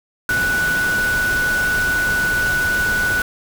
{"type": "tone in noise", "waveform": "sine", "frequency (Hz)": 1480, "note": "F#6", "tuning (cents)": 0, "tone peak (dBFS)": -16, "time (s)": [0.29, 3.22], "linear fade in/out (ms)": 2, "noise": "pink", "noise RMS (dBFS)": -26, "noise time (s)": [0.29, 3.22], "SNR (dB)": 7, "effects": []}